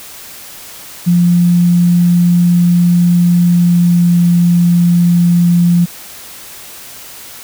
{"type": "tone with pitch glide", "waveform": "sine", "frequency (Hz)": [174.61, 173.5], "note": ["F3", "F3"], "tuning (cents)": [0, -11], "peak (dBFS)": -6, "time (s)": [1.06, 5.86], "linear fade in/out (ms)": 20, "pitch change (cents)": -11, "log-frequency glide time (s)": [3.33, 4.29], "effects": ["white hiss -32 dBFS RMS until 7.43 s"]}